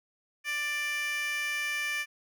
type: tone with high-pass filter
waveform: 15% pulse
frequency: 590 Hz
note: D5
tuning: 8 cents sharp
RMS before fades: -32 dBFS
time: 0.44-2.06 s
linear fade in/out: 50 ms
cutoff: 2100 Hz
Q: 3.2
effects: none